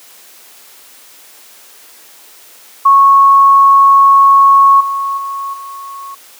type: tone with level steps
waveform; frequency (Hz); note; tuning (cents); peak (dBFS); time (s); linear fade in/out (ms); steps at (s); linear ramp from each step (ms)
sine; 1102; C#6; -11; -3 / -14 / -18 / -25; 2.85-6.15; 10; 4.8 / 5.17 / 5.53; 10
effects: white hiss -40 dBFS RMS until 6.39 s + high-pass 300 Hz 12 dB/octave